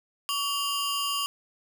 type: ring-modulated tone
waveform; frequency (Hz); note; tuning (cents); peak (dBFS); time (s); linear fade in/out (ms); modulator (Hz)
sawtooth; 1978; B6; +2; -20; 0.29-1.26; 0; 846
effects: none